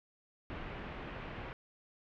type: low-pass noise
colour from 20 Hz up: pink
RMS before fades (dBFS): -44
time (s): 0.5-1.53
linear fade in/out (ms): 0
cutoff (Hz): 2700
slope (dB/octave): 24
effects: none